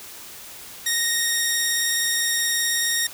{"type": "tone with vibrato", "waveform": "10% pulse", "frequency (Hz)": 1864.7, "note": "A#6", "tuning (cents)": 0, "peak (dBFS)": -11, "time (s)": [0.86, 3.07], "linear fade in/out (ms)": 5, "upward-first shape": "sine", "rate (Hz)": 19, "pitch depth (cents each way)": 14, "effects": ["white hiss -40 dBFS RMS until 3.13 s"]}